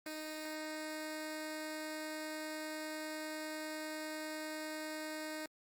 10% pulse tone with notch filter, 310 Hz, D#4, 6 cents flat, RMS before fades -43 dBFS, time 0.06-5.46 s, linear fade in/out 2 ms, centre 1100 Hz, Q 1.7, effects Opus 24 kbps

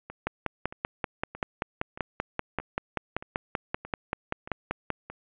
two click trains, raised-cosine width 0.5 ms, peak -24 / -12 dBFS, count 9 / 25, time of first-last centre 0.1-5.1 / 0.27-4.903 s, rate 1.6 / 5.18 Hz, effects resampled to 8000 Hz + 9-bit

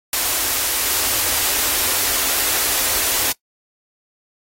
white band-stop noise, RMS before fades -19 dBFS, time 0.13-3.32 s, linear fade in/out 2 ms, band 110 to 240 Hz, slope 96 dB/octave, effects noise-tail reverb RT60 0.1 s tail -21 dB re dry + AAC 48 kbps

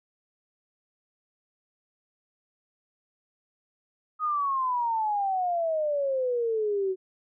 sine exponential sweep, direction down, 1260 to 370 Hz, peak -24 dBFS, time 4.19-6.96 s, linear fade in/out 50 ms, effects none

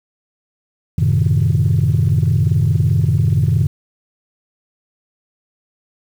sine chord, F# diminished seventh, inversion none, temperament equal, 92.5 / 110 / 130.81 / 155.56 Hz, F#2 / A2 / C3 / Eb3, 0 / 0 / 0 / 0 cents, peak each -16 dBFS, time 0.98-3.67 s, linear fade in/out 5 ms, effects tanh soft clip ceiling -6 dBFS + 7-bit

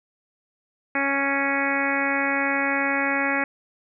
harmonic tone, 277.2 Hz, C#4, in tune, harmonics 1 / 2 / 3 / 4 / 5 / 6 / 7 / 8 / 9, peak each -28 / -30 / -30 / -33 / -31 / -28 / -28 / -28 / -34 dBFS, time 0.95-3.44 s, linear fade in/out 2 ms, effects none

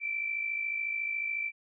sine tone pair together, 2330 / 2384 Hz, D7 / D7, -14 / +25 cents, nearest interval unison, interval 39 cents, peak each -31 / -38 dBFS, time 0-1.52 s, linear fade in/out 50 ms, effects none

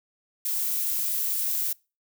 violet noise, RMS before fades -27 dBFS, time 0.45-1.73 s, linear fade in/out 5 ms, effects noise-tail reverb RT60 0.3 s tail -25 dB re dry

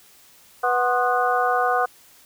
harmonic tone with a mistuned harmonic, 246.3 Hz, B3, 5 cents flat, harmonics 2 / 3 / 4 / 5 / 6, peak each -25 / -21 / -28 / -24 / -26 dBFS, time 0.63-1.86 s, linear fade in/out 10 ms, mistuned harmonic 4, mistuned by +130 cents, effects white hiss -52 dBFS RMS until 2.25 s

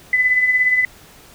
sine tone with tremolo, 2006 Hz, B6, 26 cents sharp, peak -10 dBFS, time 0.13-0.85 s, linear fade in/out 2 ms, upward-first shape triangle, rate 17 Hz, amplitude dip 60%, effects pink hiss -45 dBFS RMS until 1.34 s

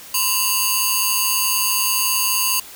5% pulse ring-modulated tone, 1864.7 Hz, A#6, in tune, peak -3 dBFS, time 0.14-2.6 s, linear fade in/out 5 ms, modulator 828 Hz, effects white hiss -39 dBFS RMS until 2.75 s

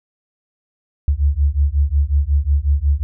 sine beating tone pair, 69 / 74.5 Hz, C#2 / D2, -7 / +25 cents, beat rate 5.5 Hz, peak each -16 dBFS, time 1.08-3.03 s, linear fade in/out 0 ms, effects none

